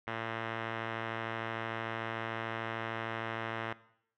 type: tone with low-pass filter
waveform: 5% pulse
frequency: 113.3 Hz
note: A#2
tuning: 49 cents flat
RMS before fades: -38 dBFS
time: 0.07-3.73 s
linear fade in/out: 5 ms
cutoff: 2200 Hz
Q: 9.7
effects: noise-tail reverb RT60 0.7 s tail -18 dB re dry